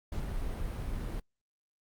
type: noise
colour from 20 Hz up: brown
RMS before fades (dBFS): -35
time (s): 0.12-1.2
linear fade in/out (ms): 5
effects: noise-tail reverb RT60 0.1 s tail -26 dB re dry + Opus 48 kbps